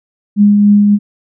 sine tone with tremolo, 205.4 Hz, G#3, 19 cents flat, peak -3 dBFS, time 0.36-0.99 s, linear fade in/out 50 ms, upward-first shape triangle, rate 3.5 Hz, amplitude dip 30%, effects none

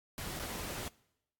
pink noise with dropouts, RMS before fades -41 dBFS, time 0.18-0.88 s, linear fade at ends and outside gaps 0 ms, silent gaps 0.392-0.397 s, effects noise-tail reverb RT60 0.8 s tail -22 dB re dry + AAC 64 kbps

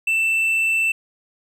triangle tone, 2664 Hz, E7, 18 cents sharp, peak -15 dBFS, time 0.07-0.92 s, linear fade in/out 5 ms, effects none

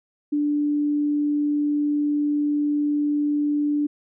sine tone, 293.7 Hz, D4, in tune, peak -19 dBFS, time 0.32-3.87 s, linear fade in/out 10 ms, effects none

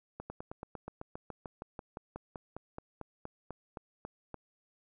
slowing click train, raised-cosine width 1 ms, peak -27 dBFS, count 24, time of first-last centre 0.2-4.343 s, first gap 100 ms, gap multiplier 1.05, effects none

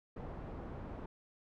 pink low-pass noise, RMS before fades -45 dBFS, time 0.16-1.06 s, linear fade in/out 5 ms, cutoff 910 Hz, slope 12 dB/octave, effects none

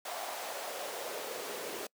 pink noise with high-pass filter sweep, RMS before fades -40 dBFS, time 0.05-1.87 s, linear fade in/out 5 ms, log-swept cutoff 740 to 380 Hz, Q 3, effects noise-tail reverb RT60 0.1 s tail -26 dB re dry

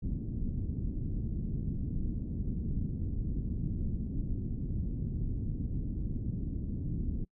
pink low-pass noise, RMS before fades -34 dBFS, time 0.02-7.25 s, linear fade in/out 10 ms, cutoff 260 Hz, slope 24 dB/octave, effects noise-tail reverb RT60 0.1 s tail -26 dB re dry

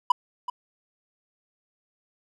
triangle tone with echo, 987.8 Hz, B5, in tune, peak -12 dBFS, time 0.1-0.12 s, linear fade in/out 5 ms, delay 380 ms, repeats 1, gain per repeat -13 dB, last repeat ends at 0.5 s, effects none

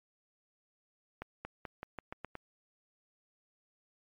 accelerating click train, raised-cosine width 0.5 ms, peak -25 dBFS, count 8, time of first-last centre 1.22-2.353 s, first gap 230 ms, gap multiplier 0.88, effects MP3 64 kbps

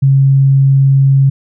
sine tone, 136.3 Hz, C#3, 29 cents flat, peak -5 dBFS, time 0.02-1.3 s, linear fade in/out 10 ms, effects none

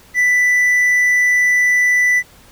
triangle tone, 1982 Hz, B6, 6 cents sharp, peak -9 dBFS, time 0.14-2.23 s, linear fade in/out 50 ms, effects pink hiss -46 dBFS RMS until 2.51 s

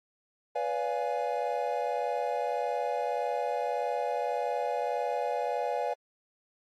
triangle chord, B diminished seventh, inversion none, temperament equal with one note detuned, 493.9 / 575.6 / 698.5 / 830.6 Hz, B4 / D5 / F5 / Ab5, 0 / -35 / 0 / 0 cents, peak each -32 dBFS, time 0.55-5.94 s, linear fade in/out 10 ms, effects AAC 48 kbps

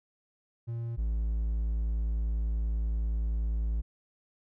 triangle tone pair in turn, 116.5 / 55.17 Hz, A#2 / A1, -1 / +5 cents, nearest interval octave + minor second, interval 1294 cents, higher first, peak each -30 / -25 dBFS, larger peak second, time 0.67-0.97 / 0.97-3.82 s, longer second, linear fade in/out 20 ms, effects none

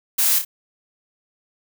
blue noise with echo, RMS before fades -18 dBFS, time 0.18-0.39 s, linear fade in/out 10 ms, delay 30 ms, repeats 2, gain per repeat -7 dB, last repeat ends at 0.45 s, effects none

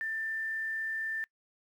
sine tone with quantisation, 1782 Hz, A6, 22 cents sharp, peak -32 dBFS, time 0.01-1.24 s, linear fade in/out 0 ms, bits 10, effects noise-tail reverb RT60 0.1 s tail -25 dB re dry

